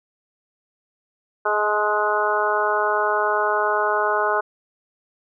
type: harmonic tone with a mistuned harmonic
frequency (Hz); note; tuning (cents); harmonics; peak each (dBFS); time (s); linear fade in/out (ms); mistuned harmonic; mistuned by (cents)
210; G#3; +19; 2 / 3 / 4 / 5 / 6 / 7; -25 / -25 / -25 / -25 / -25 / -25; 1.45-4.41; 10; 4; +15
effects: none